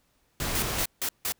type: noise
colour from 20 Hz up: pink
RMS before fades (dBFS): -30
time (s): 0.4-0.84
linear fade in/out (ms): 2
type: noise bursts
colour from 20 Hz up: white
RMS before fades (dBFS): -29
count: 4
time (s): 0.55-1.322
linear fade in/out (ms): 2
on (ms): 73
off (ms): 160
effects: pink hiss -69 dBFS RMS until 1.39 s